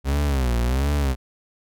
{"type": "tone with vibrato", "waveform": "40% pulse", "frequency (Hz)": 65.41, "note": "C2", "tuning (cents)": 0, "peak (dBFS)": -18, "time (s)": [0.04, 1.16], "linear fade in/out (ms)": 50, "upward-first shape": "sine", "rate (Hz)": 1.4, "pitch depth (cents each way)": 190, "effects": []}